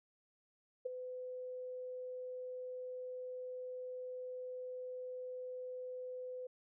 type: tone with ADSR envelope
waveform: sine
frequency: 505 Hz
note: B4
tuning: 39 cents sharp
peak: -33 dBFS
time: 0.85-6.47 s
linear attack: 11 ms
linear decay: 12 ms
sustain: -9 dB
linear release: 6 ms
effects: none